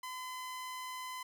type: tone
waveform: sawtooth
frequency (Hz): 1018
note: C6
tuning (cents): -48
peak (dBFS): -37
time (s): 0.03-1.23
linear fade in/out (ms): 5
effects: none